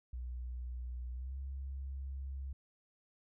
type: tone with pitch glide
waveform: sine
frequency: 61.5 to 67.45 Hz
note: B1 to C#2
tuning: -7 to -47 cents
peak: -39 dBFS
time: 0.13-2.53 s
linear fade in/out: 5 ms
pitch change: +160 cents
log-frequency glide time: 1.13-1.37 s
effects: none